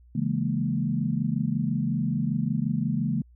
sine chord, A# half-diminished seventh, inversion first, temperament equal, 138.59 / 164.81 / 207.7 / 233.1 Hz, C#3 / E3 / G#3 / A#3, 0 / 0 / 0 / 0 cents, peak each -29 dBFS, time 0.15-3.22 s, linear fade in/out 5 ms, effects added 60 Hz sine -51 dBFS peak until 3.35 s

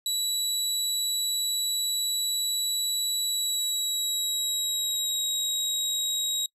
25% pulse tone with pitch glide, 3923 to 3814 Hz, B7 to A#7, -12 to +39 cents, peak -21 dBFS, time 0.06-6.46 s, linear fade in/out 2 ms, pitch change -49 cents, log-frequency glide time 3.24-5.23 s, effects noise-tail reverb RT60 0.1 s tail -25 dB re dry

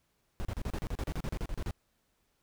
brown noise bursts, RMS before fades -34 dBFS, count 16, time 0.4-1.709 s, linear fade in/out 0 ms, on 49 ms, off 35 ms, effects pink hiss -75 dBFS RMS until 2.42 s

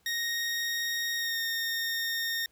20% pulse tone with pitch glide, 1864.7 to 1839 Hz, A#6 to A#6, 0 to -24 cents, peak -24 dBFS, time 0.06-2.46 s, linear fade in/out 2 ms, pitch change -24 cents, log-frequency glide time 1.17-1.38 s, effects pink hiss -68 dBFS RMS until 2.51 s

